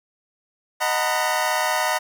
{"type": "chord", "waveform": "25% pulse", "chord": "B major seventh", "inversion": "first", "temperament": "equal with one note detuned", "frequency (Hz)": [622.3, 740, 911, 987.8], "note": ["D#5", "F#5", "A#5", "B5"], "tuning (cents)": [0, 0, -40, 0], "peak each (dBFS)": -22, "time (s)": [0.8, 1.99], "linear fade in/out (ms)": 20, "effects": []}